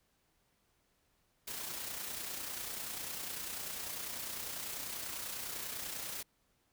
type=noise with amplitude modulation; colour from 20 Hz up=white; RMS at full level=-40 dBFS; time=1.47-6.23 s; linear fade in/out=10 ms; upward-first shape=sine; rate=30.1 Hz; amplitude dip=40%; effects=pink hiss -75 dBFS RMS until 6.72 s